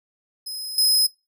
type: tone with level steps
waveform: sawtooth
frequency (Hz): 5090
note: D#8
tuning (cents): +39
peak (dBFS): -27 / -13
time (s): 0.46-1.07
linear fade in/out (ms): 10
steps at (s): 0.78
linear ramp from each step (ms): 2
effects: noise-tail reverb RT60 0.3 s tail -25 dB re dry